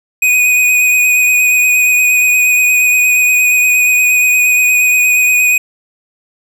square tone with vibrato, 2489 Hz, D#7, in tune, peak -8 dBFS, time 0.22-5.58 s, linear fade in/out 5 ms, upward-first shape sine, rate 8.5 Hz, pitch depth 18 cents each way, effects none

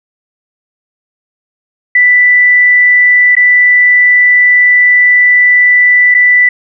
sine tone with dropouts, 1979 Hz, B6, 3 cents sharp, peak -3 dBFS, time 1.95-6.49 s, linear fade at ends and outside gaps 5 ms, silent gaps 3.353-3.366 / 6.143-6.147 s, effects none

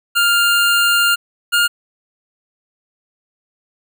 25% pulse tone pair in turn, 1401 / 1413.2 Hz, F6 / F6, +5 / +20 cents, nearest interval unison, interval 15 cents, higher second, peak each -8 dBFS, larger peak neither, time 0.15-1.16 / 1.52-1.68 s, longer first, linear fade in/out 20 ms, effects none

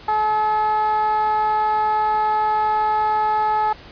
15% pulse tone with band-pass filter, 428.7 Hz, A4, 45 cents flat, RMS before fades -19 dBFS, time 0.08-3.73 s, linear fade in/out 5 ms, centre 910 Hz, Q 3.8, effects pink hiss -42 dBFS RMS until 3.91 s + resampled to 11025 Hz

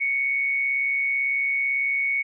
sine tone with amplitude modulation, 2221 Hz, C#7, 3 cents sharp, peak -19 dBFS, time 0-2.23 s, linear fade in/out 20 ms, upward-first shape sine, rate 138 Hz, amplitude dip 40%, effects none

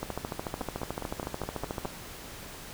two click trains, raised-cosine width 1 ms, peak -18 / -20 dBFS, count 26 / 7, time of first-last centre 0.03-1.855 / 0.61-1.85 s, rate 13.7 / 4.84 Hz, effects pink hiss -44 dBFS RMS until 2.73 s

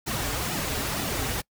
pink noise with flanger, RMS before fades -29 dBFS, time 0.06-1.42 s, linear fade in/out 20 ms, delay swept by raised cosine 1.8 to 6 ms, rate 2.1 Hz, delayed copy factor -0.85, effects noise-tail reverb RT60 0.1 s tail -25 dB re dry

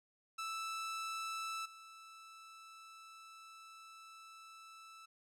sawtooth tone with level steps, 1318.5 Hz, E6, in tune, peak -36 / -50 dBFS, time 0.38-5.06 s, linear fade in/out 10 ms, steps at 1.65 s, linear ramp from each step 10 ms, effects low-pass 10000 Hz 12 dB/octave

